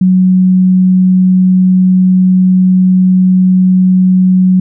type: tone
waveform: sine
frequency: 185 Hz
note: F#3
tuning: in tune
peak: -4 dBFS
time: 0.01-4.6 s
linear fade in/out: 5 ms
effects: none